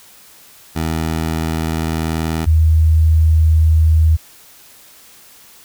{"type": "tone pair in turn", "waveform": ["15% pulse", "sine"], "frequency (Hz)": [80.4, 79.52], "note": ["E2", "D#2"], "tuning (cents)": [-43, 38], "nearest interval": "unison", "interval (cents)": 19, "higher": "first", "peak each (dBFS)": [-11, -8], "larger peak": "second", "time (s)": [[0.75, 2.46], [2.46, 4.17]], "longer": "neither", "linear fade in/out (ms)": 20, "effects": ["white hiss -44 dBFS RMS until 5.64 s"]}